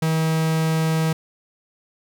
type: tone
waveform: 45% pulse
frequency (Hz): 160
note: D#3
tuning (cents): +49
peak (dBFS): -18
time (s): 0.02-1.13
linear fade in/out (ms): 5
effects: none